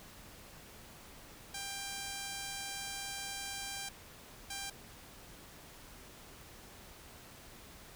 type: tone bursts at uneven times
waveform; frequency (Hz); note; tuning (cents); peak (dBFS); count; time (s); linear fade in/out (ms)
5% pulse; 792; G5; +18; -28; 2; 1.54-3.89 / 4.5-4.7; 5
effects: pink hiss -54 dBFS RMS until 7.95 s